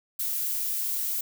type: noise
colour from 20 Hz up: violet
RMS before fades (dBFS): -29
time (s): 0.19-1.21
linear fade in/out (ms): 5
effects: none